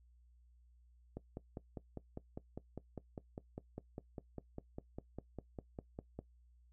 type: click train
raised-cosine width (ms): 2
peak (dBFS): -30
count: 26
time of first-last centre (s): 1.17-6.19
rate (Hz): 4.98
effects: noise-tail reverb RT60 0.1 s tail -18 dB re dry + added 60 Hz sine -63 dBFS peak until 6.72 s